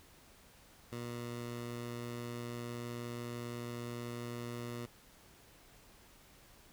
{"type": "tone", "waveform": "15% pulse", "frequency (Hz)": 119.6, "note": "A#2", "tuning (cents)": 45, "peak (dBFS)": -34, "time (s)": [0.92, 4.86], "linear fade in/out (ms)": 5, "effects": ["pink hiss -61 dBFS RMS until 6.72 s"]}